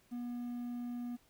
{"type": "tone with quantisation", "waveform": "triangle", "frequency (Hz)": 241.9, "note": "B3", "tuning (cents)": -36, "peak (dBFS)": -36, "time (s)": [0.11, 1.17], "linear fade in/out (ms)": 20, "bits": 11, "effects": ["pink hiss -69 dBFS RMS until 1.29 s"]}